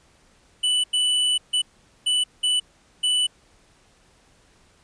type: tone bursts at uneven times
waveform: square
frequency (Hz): 2977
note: F#7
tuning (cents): +10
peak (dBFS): -19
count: 6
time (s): 0.63-0.84 / 0.93-1.38 / 1.53-1.62 / 2.06-2.24 / 2.43-2.6 / 3.03-3.27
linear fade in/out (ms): 10
effects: pink hiss -58 dBFS RMS until 4.83 s + resampled to 22050 Hz